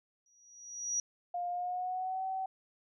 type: tone with exponential growth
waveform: sine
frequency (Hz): 5790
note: F#8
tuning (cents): -38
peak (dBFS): -28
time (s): 0.26-1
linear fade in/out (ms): 2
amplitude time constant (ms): 160
type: tone with pitch glide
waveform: sine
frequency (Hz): 706 to 761.1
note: F5 to F#5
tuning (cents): +19 to +49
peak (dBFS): -33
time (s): 1.34-2.46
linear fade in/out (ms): 5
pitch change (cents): +130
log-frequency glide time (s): 1.49-2.24
effects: none